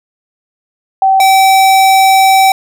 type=tone pair in turn; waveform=sine / square; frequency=770 / 770 Hz; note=G5 / G5; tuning=-31 / -31 cents; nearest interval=unison; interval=0 cents; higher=neither; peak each=-5 dBFS; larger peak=neither; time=1.02-1.2 / 1.2-2.52 s; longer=second; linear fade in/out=2 ms; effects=none